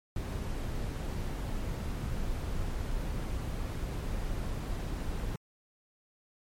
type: noise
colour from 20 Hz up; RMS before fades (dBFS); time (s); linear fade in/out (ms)
brown; -34; 0.16-5.36; 2
effects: MP3 64 kbps